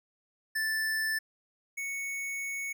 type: tone pair in turn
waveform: square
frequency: 1760 / 2217 Hz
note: A6 / C#7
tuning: 0 / 0 cents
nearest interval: major third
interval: 400 cents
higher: second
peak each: -29 / -34 dBFS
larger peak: first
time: 0.55-1.19 / 1.77-2.73 s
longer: second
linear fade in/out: 10 ms
effects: none